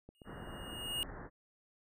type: click train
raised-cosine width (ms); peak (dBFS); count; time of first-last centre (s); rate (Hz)
2; -38; 7; 0.09-0.858; 7.81
type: tone with exponential growth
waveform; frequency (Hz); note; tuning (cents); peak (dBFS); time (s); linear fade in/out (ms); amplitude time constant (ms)
square; 2859; F7; +40; -33; 0.15-1.03; 0; 190
type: low-pass noise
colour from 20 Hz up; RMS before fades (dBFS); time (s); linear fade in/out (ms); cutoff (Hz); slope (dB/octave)
pink; -47; 0.24-1.3; 50; 1900; 96
effects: none